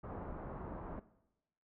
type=low-pass noise; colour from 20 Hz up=pink; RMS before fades=-45 dBFS; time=0.03-1 s; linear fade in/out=10 ms; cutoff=1200 Hz; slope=24 dB/octave; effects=noise-tail reverb RT60 0.9 s tail -17 dB re dry